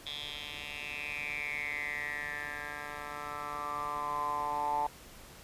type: tone with band-pass filter sweep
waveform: 10% pulse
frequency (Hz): 147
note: D3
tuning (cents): +2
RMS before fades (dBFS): -37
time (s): 0.06-4.87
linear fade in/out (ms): 5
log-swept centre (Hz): 3400 to 860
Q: 8.8
effects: pink hiss -52 dBFS RMS until 5.43 s + resampled to 32000 Hz